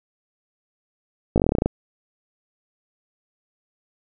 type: slowing click train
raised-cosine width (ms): 2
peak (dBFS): -5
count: 12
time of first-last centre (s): 1.36-1.66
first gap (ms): 18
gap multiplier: 1.08
effects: none